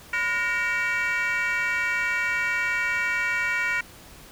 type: tone with frequency modulation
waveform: sine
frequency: 1864.7 Hz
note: A#6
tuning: in tune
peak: -20 dBFS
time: 0.13-3.81 s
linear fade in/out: 5 ms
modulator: 429 Hz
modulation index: 1.4
effects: tanh soft clip ceiling -21 dBFS + pink hiss -47 dBFS RMS until 4.31 s